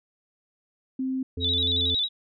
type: tone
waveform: sine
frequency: 261.6 Hz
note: C4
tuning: in tune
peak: -25 dBFS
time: 0.99-1.23 s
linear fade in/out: 5 ms
type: harmonic tone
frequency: 87.31 Hz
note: F2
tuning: in tune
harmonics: 1 / 3 / 5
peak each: -30 / -35 / -37 dBFS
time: 1.37-1.95 s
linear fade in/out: 5 ms
type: tone with vibrato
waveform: sine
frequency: 3663 Hz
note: A#7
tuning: 31 cents flat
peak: -22 dBFS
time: 1.4-2.09 s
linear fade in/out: 50 ms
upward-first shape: square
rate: 11 Hz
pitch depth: 76 cents each way
effects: none